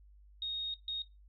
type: tone bursts at uneven times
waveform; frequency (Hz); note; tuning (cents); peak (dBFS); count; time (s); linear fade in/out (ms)
sine; 3729; A#7; 0; -34; 2; 0.42-0.74 / 0.88-1.02; 2
effects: noise-tail reverb RT60 0.2 s tail -19 dB re dry + added 50 Hz sine -56 dBFS peak until 1.28 s